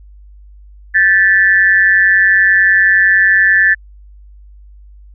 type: tone with amplitude modulation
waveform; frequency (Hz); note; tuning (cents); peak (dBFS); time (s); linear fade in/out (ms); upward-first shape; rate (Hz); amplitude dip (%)
sine; 1755; A6; -5; -3; 0.94-3.75; 20; sine; 189; 80
effects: added 50 Hz sine -36 dBFS peak until 5.14 s